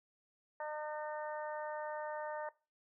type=harmonic tone; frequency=303.3 Hz; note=D#4; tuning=44 cents flat; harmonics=2 / 3 / 4 / 5 / 6; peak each=-42 / -42 / -51 / -52 / -50 dBFS; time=0.6-2.49 s; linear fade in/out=2 ms; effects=noise-tail reverb RT60 0.3 s tail -20 dB re dry